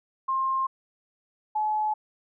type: tone pair in turn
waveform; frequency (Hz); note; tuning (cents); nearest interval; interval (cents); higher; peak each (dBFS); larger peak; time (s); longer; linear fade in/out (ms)
sine; 1061 / 855.1; C6 / A5; +24 / -50; major third; 374; first; -23; neither; 0.28-0.67 / 1.55-1.94; neither; 10
effects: none